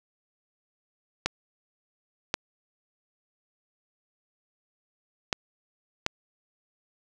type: clicks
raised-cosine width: 0.2 ms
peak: -7 dBFS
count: 4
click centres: 1.26 / 2.341 / 5.328 / 6.064 s
effects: none